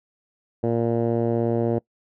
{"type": "tone with low-pass filter", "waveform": "10% pulse", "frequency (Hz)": 116.6, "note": "A#2", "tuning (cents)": 1, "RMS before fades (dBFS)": -22, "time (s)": [0.63, 1.79], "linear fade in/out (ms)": 10, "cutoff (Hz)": 520, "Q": 1.4, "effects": ["noise-tail reverb RT60 0.1 s tail -23 dB re dry"]}